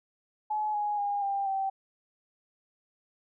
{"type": "tone with pitch steps", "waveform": "sine", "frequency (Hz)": [851, 831.6, 812.6, 794, 775.9], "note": ["G#5", "G#5", "G#5", "G5", "G5"], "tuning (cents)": [42, 2, -38, 22, -18], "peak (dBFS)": -27, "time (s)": [0.5, 1.7], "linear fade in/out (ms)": 10, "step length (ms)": 240, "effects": []}